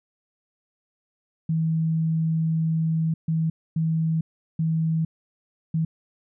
sine tone bursts at uneven times, 161.2 Hz, E3, 38 cents flat, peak -20 dBFS, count 5, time 1.49-3.14 / 3.28-3.5 / 3.76-4.21 / 4.59-5.05 / 5.74-5.85 s, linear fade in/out 5 ms, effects none

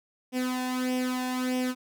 sawtooth tone with flanger, 253.5 Hz, B3, 45 cents sharp, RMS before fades -29 dBFS, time 0.32-1.75 s, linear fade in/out 50 ms, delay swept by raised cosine 0.35 to 1.17 ms, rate 1.6 Hz, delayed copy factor +0.7, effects none

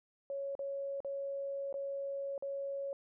sine tone with dropouts, 554.4 Hz, C#5, in tune, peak -36 dBFS, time 0.3-2.93 s, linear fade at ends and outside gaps 1 ms, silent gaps 0.552-0.592 / 1.004-1.047 / 1.727-1.741 / 2.379-2.424 s, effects none

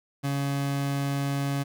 30% pulse tone, 139.9 Hz, C#3, 16 cents sharp, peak -23 dBFS, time 0.23-1.64 s, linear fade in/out 20 ms, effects none

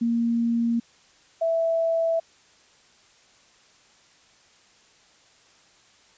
sine tone pair in turn, 233.1 / 659.3 Hz, A#3 / E5, 0 / 0 cents, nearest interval octave + tritone, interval 1800 cents, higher second, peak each -20 / -20 dBFS, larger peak neither, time 0.01-0.8 / 1.41-2.2 s, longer neither, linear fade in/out 10 ms, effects white hiss -57 dBFS RMS until 6.17 s + resampled to 16000 Hz

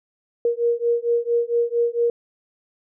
sine beating tone pair, 469.5 / 473.9 Hz, A#4 / A#4, +12 / +28 cents, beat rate 4.4 Hz, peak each -21 dBFS, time 0.45-2.1 s, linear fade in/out 2 ms, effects none

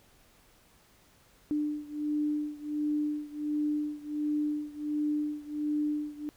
sine beating tone pair, 297.9 / 299.3 Hz, D4 / D4, +25 / +33 cents, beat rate 1.4 Hz, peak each -31 / -33 dBFS, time 1.51-6.29 s, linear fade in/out 0 ms, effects pink hiss -62 dBFS RMS until 6.36 s

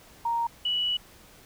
sine tone pair in turn, 932.3 / 2945 Hz, A#5 / F#7, 0 / -9 cents, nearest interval octave + minor sixth, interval 1991 cents, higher second, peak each -24 dBFS, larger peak neither, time 0.25-0.47 / 0.65-0.97 s, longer second, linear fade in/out 5 ms, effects pink hiss -53 dBFS RMS until 1.45 s

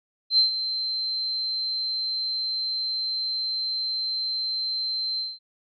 sine tone with ADSR envelope, 4111 Hz, C8, 31 cents flat, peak -14 dBFS, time 0.3-5.39 s, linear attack 81 ms, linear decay 120 ms, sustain -11 dB, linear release 200 ms, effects none

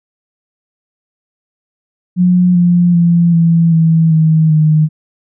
sine tone with pitch steps, 179.6 / 175.19 / 170.9 / 166.7 / 162.61 / 158.63 / 154.73 Hz, F3 / F3 / F3 / E3 / E3 / D#3 / D#3, +49 / +6 / -37 / +20 / -23 / +34 / -9 cents, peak -6 dBFS, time 2.16-4.89 s, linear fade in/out 50 ms, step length 390 ms, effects none

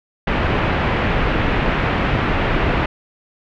pink low-pass noise, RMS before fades -18 dBFS, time 0.27-2.86 s, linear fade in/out 5 ms, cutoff 2700 Hz, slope 24 dB/octave, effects none

